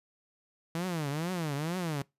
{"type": "tone with vibrato", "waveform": "sawtooth", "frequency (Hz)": 160.9, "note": "E3", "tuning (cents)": -42, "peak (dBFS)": -27, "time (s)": [0.75, 2.02], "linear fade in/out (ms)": 0, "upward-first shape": "triangle", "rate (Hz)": 2.2, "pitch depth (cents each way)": 280, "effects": ["noise-tail reverb RT60 0.2 s tail -23 dB re dry", "resampled to 32000 Hz"]}